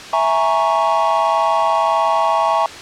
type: chord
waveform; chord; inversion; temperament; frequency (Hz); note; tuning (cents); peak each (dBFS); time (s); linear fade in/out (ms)
triangle; A# half-diminished seventh; second; equal; 659.3 / 830.6 / 932.3 / 1108.7; E5 / G#5 / A#5 / C#6; 0 / 0 / 0 / 0; -17; 0.13-2.66; 2
effects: white hiss -32 dBFS RMS until 2.81 s + low-pass 5000 Hz 12 dB/octave